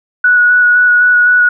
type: tone with vibrato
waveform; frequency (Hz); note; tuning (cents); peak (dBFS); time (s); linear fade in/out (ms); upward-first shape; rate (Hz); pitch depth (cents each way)
sine; 1466; F#6; -16; -5; 0.24-1.49; 5; square; 3.9; 10
effects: none